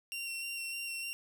sawtooth tone with vibrato, 2743 Hz, F7, 32 cents flat, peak -34 dBFS, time 0.12-1.13 s, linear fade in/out 0 ms, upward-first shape square, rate 3.3 Hz, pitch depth 13 cents each way, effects none

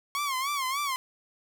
sawtooth tone with vibrato, 1096 Hz, C#6, 20 cents flat, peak -24 dBFS, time 0.15-0.96 s, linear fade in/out 0 ms, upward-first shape sine, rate 3.4 Hz, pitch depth 120 cents each way, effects none

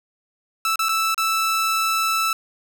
sawtooth tone with dropouts, 1318.5 Hz, E6, in tune, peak -15 dBFS, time 0.65-2.33 s, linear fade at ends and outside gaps 2 ms, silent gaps 0.758-0.792 / 0.886-0.891 / 1.145-1.178 s, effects none

